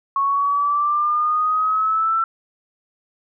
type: exponential sweep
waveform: sine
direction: up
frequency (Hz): 1100 to 1341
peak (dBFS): -16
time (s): 0.16-2.24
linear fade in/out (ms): 2
effects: none